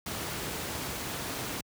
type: noise with amplitude modulation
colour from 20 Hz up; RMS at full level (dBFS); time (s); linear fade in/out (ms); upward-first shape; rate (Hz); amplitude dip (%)
pink; -33; 0.06-1.61; 5; sine; 242; 45
effects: high-pass 80 Hz 12 dB/octave